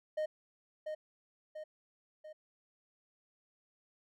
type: tone with echo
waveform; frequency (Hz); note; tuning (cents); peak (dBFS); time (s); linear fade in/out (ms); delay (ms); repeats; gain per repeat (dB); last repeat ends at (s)
triangle; 617; D#5; -15; -30; 0.17-0.26; 10; 690; 3; -5; 2.33
effects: none